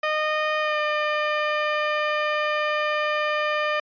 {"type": "tone with pitch glide", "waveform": "15% pulse", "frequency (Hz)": [614, 602.8], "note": ["D#5", "D5"], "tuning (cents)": [-23, 45], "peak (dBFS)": -15, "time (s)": [0.03, 3.8], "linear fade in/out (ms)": 5, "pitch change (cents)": -32, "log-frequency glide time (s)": [0.6, 0.79], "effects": ["resampled to 11025 Hz"]}